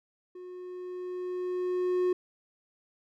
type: tone with level ramp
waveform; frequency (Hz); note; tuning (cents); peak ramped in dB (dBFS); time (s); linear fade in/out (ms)
triangle; 362.7; F#4; -34; -40 to -21; 0.35-2.13; 5
effects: none